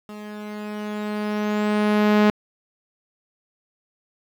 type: tone with level ramp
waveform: sawtooth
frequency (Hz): 210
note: G#3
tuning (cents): +19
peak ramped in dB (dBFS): -31 to -9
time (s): 0.09-2.3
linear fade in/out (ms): 0
effects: low-pass 3000 Hz 12 dB/octave + 8-bit